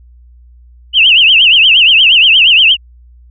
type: tone with vibrato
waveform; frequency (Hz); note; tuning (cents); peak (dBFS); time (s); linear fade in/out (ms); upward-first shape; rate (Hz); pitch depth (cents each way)
sine; 2868; F7; +45; -3; 0.93-2.77; 50; triangle; 8.5; 220
effects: added 60 Hz sine -37 dBFS peak until 3.3 s